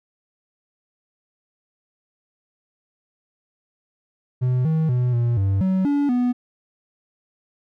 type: tone with pitch steps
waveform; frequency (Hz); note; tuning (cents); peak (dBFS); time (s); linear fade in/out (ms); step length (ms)
triangle; 126.2 / 159.1 / 124.2 / 119 / 97.5 / 188.4 / 286.2 / 246.4; B2 / D#3 / B2 / A#2 / G2 / F#3 / D4 / B3; +38 / +39 / +10 / +36 / -9 / +32 / -45 / -4; -15; 4.41-6.33; 20; 240
effects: none